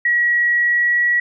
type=tone with pitch glide; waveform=sine; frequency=1916 to 1927.1 Hz; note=A#6 to B6; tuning=+47 to -43 cents; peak=-13 dBFS; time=0.05-1.2 s; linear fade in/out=5 ms; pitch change=+10 cents; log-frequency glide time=0.51-1.06 s; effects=none